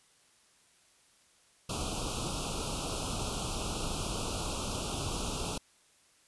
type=band-stop noise; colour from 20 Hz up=pink; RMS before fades=-35 dBFS; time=1.69-5.58 s; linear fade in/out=5 ms; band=1400 to 2500 Hz; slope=96 dB/octave; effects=white hiss -65 dBFS RMS until 6.27 s + resampled to 24000 Hz